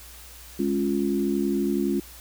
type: chord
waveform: sine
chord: Db major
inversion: second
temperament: equal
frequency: 207.7 / 277.2 / 349.2 Hz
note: Ab3 / Db4 / F4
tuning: 0 / 0 / 0 cents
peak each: -26 dBFS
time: 0.59-2 s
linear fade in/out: 5 ms
effects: added 60 Hz sine -47 dBFS peak until 2.2 s + white hiss -46 dBFS RMS until 2.2 s